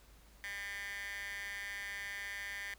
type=tone with high-pass filter; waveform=15% pulse; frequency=200.8 Hz; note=G3; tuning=42 cents sharp; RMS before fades=-43 dBFS; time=0.44-2.74 s; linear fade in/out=0 ms; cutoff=1800 Hz; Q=4.5; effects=added 52 Hz sine -60 dBFS peak until 2.78 s + pink hiss -64 dBFS RMS until 2.78 s